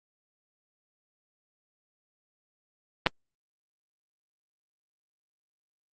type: clicks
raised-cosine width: 0.3 ms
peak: -6 dBFS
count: 2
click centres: 3.063 / 3.069 s
effects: Opus 24 kbps